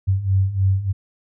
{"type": "beating tone pair", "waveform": "sine", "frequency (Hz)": [94.1, 97.4], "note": ["F#2", "G2"], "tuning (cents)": [30, -11], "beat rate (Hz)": 3.3, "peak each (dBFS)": [-21, -17], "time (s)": [0.07, 0.93], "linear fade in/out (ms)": 20, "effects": []}